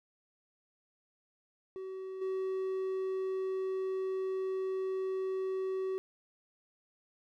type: tone with level steps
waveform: triangle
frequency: 379.1 Hz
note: F#4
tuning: 42 cents sharp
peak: -37 / -30 dBFS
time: 1.76-5.98 s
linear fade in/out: 0 ms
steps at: 2.21 s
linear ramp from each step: 10 ms
effects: none